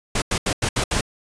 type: noise bursts at uneven times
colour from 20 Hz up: pink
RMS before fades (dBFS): -21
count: 6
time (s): 0.15-0.22 / 0.31-0.38 / 0.46-0.53 / 0.62-0.69 / 0.76-0.84 / 0.91-1.01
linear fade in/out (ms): 5
effects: resampled to 22050 Hz